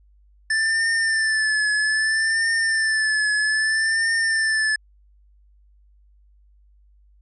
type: tone with vibrato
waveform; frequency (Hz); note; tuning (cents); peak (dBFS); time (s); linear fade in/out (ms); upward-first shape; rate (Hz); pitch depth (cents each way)
square; 1760; A6; 0; -19; 0.5-4.76; 5; triangle; 0.62; 58
effects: added 50 Hz sine -52 dBFS peak until 7.21 s + resampled to 24000 Hz